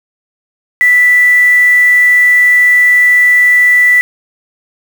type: tone with quantisation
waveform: sine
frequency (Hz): 1974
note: B6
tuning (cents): -1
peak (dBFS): -4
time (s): 0.81-4.01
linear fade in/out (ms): 0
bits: 4
effects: none